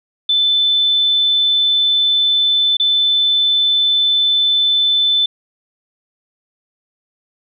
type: tone with dropouts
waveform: sine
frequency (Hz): 3520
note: A7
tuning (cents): 0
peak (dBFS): -11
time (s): 0.29-5.26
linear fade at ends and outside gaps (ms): 5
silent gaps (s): 2.77-2.798
effects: none